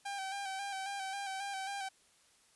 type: tone with vibrato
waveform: sawtooth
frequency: 784 Hz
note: G5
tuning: in tune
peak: -34 dBFS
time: 0.05-1.89 s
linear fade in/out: 10 ms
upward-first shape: square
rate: 3.7 Hz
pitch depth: 34 cents each way
effects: white hiss -67 dBFS RMS until 2.55 s + resampled to 24000 Hz